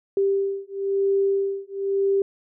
sine beating tone pair, 393.1 / 394.1 Hz, G4 / G4, +5 / +9 cents, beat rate 1 Hz, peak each -23 dBFS, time 0.17-2.22 s, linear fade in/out 2 ms, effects none

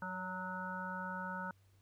harmonic tone with a mistuned harmonic, 184.2 Hz, F#3, 7 cents flat, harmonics 1 / 3 / 5 / 7 / 8, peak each -45 / -50 / -44 / -47 / -44 dBFS, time 0.02-1.51 s, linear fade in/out 2 ms, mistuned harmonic 3, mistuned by +29 cents, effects added 97 Hz sine -65 dBFS peak until 1.81 s + pink hiss -75 dBFS RMS until 1.81 s

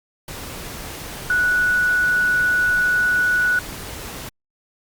sine tone in noise, 1473 Hz, F#6, 8 cents flat, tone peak -15 dBFS, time 1.3-3.59 s, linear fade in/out 2 ms, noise pink, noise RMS -33 dBFS, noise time 0.28-4.29 s, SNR +15 dB, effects Opus 48 kbps

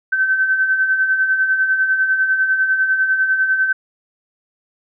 sine beating tone pair, 1530 / 1540 Hz, G6 / G6, -42 / -31 cents, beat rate 10 Hz, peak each -23 / -14 dBFS, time 0.12-3.73 s, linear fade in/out 10 ms, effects none

